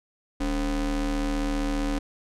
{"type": "ring-modulated tone", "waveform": "square", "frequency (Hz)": 123.47, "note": "B2", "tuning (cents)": 0, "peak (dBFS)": -22, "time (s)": [0.4, 1.99], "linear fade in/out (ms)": 10, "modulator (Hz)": 161, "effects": ["low-pass 9000 Hz 12 dB/octave"]}